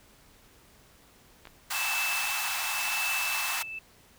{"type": "clicks", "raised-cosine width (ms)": 0.3, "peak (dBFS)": -29, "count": 2, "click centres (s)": [1.454, 1.472]}
{"type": "high-pass noise", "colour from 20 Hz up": "pink", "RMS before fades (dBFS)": -32, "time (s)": [1.7, 3.63], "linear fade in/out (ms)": 10, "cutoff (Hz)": 750, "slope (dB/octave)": 48}
{"type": "tone with tremolo", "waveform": "sine", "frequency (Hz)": 2637, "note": "E7", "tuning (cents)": 0, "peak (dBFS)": -28, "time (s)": [1.74, 3.79], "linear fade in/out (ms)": 5, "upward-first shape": "triangle", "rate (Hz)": 0.91, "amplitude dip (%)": 65}
{"effects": ["pink hiss -58 dBFS RMS until 4.18 s"]}